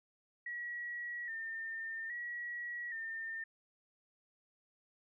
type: tone with vibrato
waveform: sine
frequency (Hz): 1863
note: A#6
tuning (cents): -2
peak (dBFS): -39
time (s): 0.46-3.44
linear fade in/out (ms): 5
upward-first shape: square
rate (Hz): 0.61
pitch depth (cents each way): 52
effects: none